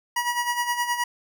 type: tone with tremolo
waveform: 25% pulse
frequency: 964 Hz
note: B5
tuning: 42 cents flat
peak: -17 dBFS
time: 0.16-1.04 s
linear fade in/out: 5 ms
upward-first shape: sine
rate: 9.6 Hz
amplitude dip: 65%
effects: none